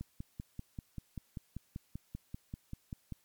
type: click train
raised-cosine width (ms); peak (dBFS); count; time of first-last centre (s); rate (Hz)
5; -28; 17; 0.01-3.123; 5.14
effects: white hiss -71 dBFS RMS until 3.24 s + MP3 96 kbps